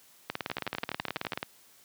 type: two click trains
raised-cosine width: 0.3 ms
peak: -15 / -16 dBFS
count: 22 / 11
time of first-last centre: 0.3-1.429 / 0.5-1.333 s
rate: 18.6 / 12 Hz
effects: white hiss -59 dBFS RMS until 1.84 s + high-pass 100 Hz 12 dB/octave